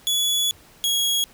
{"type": "tone pair in turn", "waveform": "sawtooth", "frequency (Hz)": [3400, 3317], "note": ["G#7", "G#7"], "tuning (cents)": [40, -3], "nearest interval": "unison", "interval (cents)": 43, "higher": "first", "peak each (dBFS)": [-16, -16], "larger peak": "neither", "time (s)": [[0.07, 0.51], [0.84, 1.24]], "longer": "first", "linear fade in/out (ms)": 0, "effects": ["pink hiss -51 dBFS RMS until 1.33 s"]}